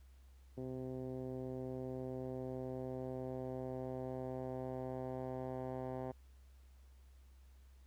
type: tone with low-pass filter sweep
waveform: 10% pulse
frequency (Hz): 129.1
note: C3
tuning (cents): -23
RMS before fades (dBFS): -43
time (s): 0.57-6.12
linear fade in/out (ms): 10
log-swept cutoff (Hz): 400 to 870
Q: 1.2
effects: added 65 Hz sine -58 dBFS peak until 7.86 s + pink hiss -74 dBFS RMS until 7.86 s